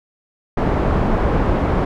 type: low-pass noise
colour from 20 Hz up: pink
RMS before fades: -17 dBFS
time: 0.57-1.85 s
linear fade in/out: 5 ms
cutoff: 1000 Hz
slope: 12 dB/octave
effects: none